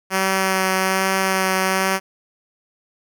5% pulse tone with vibrato, 190 Hz, F#3, 46 cents sharp, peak -6 dBFS, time 0.1-2 s, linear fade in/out 50 ms, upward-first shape sine, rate 1.2 Hz, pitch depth 12 cents each way, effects none

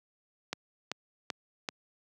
click train, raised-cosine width 0.2 ms, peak -15 dBFS, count 4, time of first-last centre 0.53-1.688 s, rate 2.59 Hz, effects high-pass 150 Hz 12 dB/octave

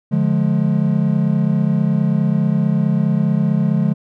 triangle chord, D diminished, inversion none, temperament just, 146.83 / 176.2 / 211.4 Hz, D3 / F3 / Ab3, 0 / +16 / +31 cents, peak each -16 dBFS, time 0.11-3.94 s, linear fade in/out 20 ms, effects none

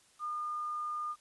sine tone with quantisation, 1214 Hz, D#6, 43 cents flat, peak -34 dBFS, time 0.19-1.16 s, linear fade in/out 50 ms, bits 10, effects white hiss -65 dBFS RMS until 1.2 s + resampled to 24000 Hz

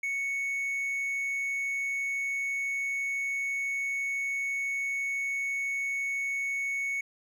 triangle tone, 2217 Hz, C#7, in tune, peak -27 dBFS, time 0.03-7.01 s, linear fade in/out 5 ms, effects none

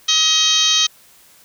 harmonic tone, 633 Hz, D#5, 30 cents sharp, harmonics 2 / 3 / 4 / 5 / 6 / 7 / 8 / 9 / 10, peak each -28 / -29 / -26 / -17 / -17 / -23 / -26 / -23 / -21 dBFS, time 0.08-0.87 s, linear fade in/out 10 ms, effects white hiss -49 dBFS RMS until 1.44 s

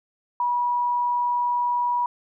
sine tone, 970 Hz, B5, 31 cents flat, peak -20 dBFS, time 0.4-2.06 s, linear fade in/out 2 ms, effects none

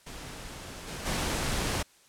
pink noise with level steps, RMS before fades -42 / -38 / -30 dBFS, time 0.06-1.83 s, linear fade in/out 10 ms, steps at 0.87 / 1.05 s, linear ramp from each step 20 ms, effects white hiss -60 dBFS RMS until 2.08 s + low-pass 10000 Hz 12 dB/octave

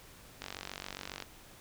click train, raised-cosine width 0.2 ms, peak -22 dBFS, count 39, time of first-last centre 0.42-1.223 s, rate 47.3 Hz, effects pink hiss -55 dBFS RMS until 1.6 s

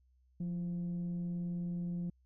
sine tone with frequency modulation, 174.61 Hz, F3, in tune, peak -33 dBFS, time 0.4-2.1 s, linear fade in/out 5 ms, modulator 165 Hz, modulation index 0.21, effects tanh soft clip ceiling -32 dBFS + added 63 Hz sine -66 dBFS peak until 2.25 s

